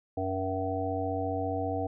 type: harmonic tone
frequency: 94.8 Hz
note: F#2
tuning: 43 cents sharp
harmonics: 1 / 3 / 5 / 7 / 8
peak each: -35 / -35 / -35 / -35 / -35 dBFS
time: 0.17-1.87 s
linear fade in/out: 5 ms
effects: none